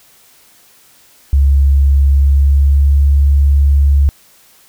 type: tone with pitch glide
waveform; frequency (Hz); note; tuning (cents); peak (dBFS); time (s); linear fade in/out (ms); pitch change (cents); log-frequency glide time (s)
sine; 69.3 to 70.39; C#2 to C#2; 0 to +27; -6; 1.33-4.09; 0; +27; 2.14-2.96
effects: white hiss -47 dBFS RMS until 4.68 s